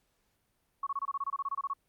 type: tone bursts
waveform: sine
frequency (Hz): 1113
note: C#6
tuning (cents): +7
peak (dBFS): -30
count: 15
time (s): 0.83-1.735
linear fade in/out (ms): 5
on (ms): 37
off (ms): 25
effects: pink hiss -75 dBFS RMS until 1.88 s + Opus 48 kbps